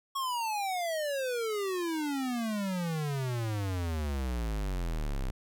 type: exponential sweep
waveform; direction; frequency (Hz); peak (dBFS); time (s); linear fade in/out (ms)
square; down; 1108.7 to 31.01; -31; 0.15-5.31; 10
effects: none